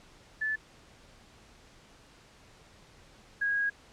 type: tone pair in turn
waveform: sine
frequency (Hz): 1742 / 1644.2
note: A6 / G#6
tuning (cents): -18 / -18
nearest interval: minor second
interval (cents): 100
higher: first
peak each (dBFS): -28 / -26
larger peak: second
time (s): 0.41-0.56 / 3.41-3.7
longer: second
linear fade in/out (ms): 10
effects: pink hiss -57 dBFS RMS until 3.92 s + low-pass 7000 Hz 12 dB/octave